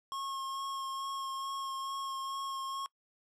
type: tone with vibrato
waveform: square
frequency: 1083 Hz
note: C#6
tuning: 41 cents flat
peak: -37 dBFS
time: 0.12-2.86 s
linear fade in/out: 0 ms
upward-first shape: sine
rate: 2.3 Hz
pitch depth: 13 cents each way
effects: noise-tail reverb RT60 0.1 s tail -22 dB re dry + low-pass 10000 Hz 12 dB/octave

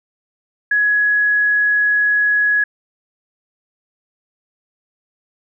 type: tone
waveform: sine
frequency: 1678 Hz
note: G#6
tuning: 17 cents sharp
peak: -12 dBFS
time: 0.71-2.64 s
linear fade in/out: 5 ms
effects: none

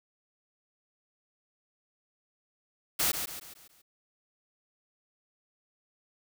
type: noise with echo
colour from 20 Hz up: white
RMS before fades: -27 dBFS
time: 2.99-3.12 s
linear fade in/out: 10 ms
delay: 140 ms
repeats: 5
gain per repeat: -7 dB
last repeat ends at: 3.82 s
effects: none

